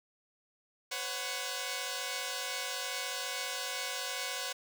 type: chord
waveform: 5% pulse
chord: B suspended second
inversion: none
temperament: equal with one note detuned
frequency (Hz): 504.8 / 554.4 / 740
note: B4 / C#5 / F#5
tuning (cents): +38 / 0 / 0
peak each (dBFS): -28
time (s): 0.91-4.53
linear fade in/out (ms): 10
effects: none